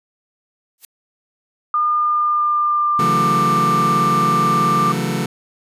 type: noise with exponential growth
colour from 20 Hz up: blue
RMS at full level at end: -32 dBFS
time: 0.78-0.85 s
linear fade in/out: 1 ms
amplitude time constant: 15 ms
type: tone with pitch glide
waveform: sine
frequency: 1211 to 1183.3 Hz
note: D#6 to D6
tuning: -47 to +13 cents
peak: -14 dBFS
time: 1.74-4.92 s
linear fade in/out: 2 ms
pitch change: -40 cents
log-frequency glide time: 1.88-3.45 s
type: chord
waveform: sawtooth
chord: F# minor seventh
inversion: second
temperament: just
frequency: 138.75 / 166.5 / 185 / 222 Hz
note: C#3 / E3 / F#3 / A3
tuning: +2 / +18 / 0 / +16 cents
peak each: -20 dBFS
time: 2.99-5.26 s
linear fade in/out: 5 ms
effects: resampled to 32000 Hz